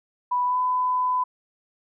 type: tone with pitch glide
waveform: sine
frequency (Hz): 987.8 to 1003.9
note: B5 to B5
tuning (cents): 0 to +28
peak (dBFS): -20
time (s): 0.31-1.24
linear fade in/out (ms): 10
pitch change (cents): +28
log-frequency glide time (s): 0.45-0.58
effects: none